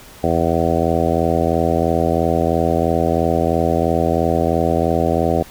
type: harmonic tone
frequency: 83 Hz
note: E2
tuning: 12 cents sharp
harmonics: 1 / 2 / 3 / 4 / 5 / 6 / 7 / 8 / 9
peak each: -23 / -23 / -23 / -23 / -23 / -23 / -23 / -23 / -23 dBFS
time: 0.23-5.43 s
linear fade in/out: 10 ms
effects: pink hiss -41 dBFS RMS until 5.5 s